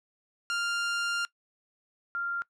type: tone pair in turn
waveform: sawtooth / sine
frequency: 1397 / 1391.2 Hz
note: F6 / F6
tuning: 0 / -7 cents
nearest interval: unison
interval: 7 cents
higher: first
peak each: -24 / -29 dBFS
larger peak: first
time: 0.5-1.25 / 2.15-2.42 s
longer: first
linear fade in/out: 0 ms
effects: noise-tail reverb RT60 0.1 s tail -21 dB re dry + low-pass 7000 Hz 12 dB/octave